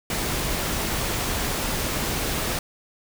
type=noise; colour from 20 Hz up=pink; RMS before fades=-26 dBFS; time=0.1-2.59 s; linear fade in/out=2 ms; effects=none